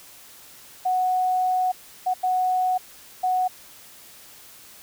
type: tone bursts at uneven times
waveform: sine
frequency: 738 Hz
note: F#5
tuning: 5 cents flat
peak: -19 dBFS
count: 4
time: 0.85-1.72 / 2.06-2.14 / 2.23-2.78 / 3.23-3.48 s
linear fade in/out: 10 ms
effects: white hiss -47 dBFS RMS until 4.82 s